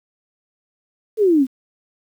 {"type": "exponential sweep", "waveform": "sine", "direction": "down", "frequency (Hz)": [453.5, 248.9], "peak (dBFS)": -11, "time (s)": [1.17, 1.47], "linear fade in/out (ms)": 50, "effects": ["8-bit"]}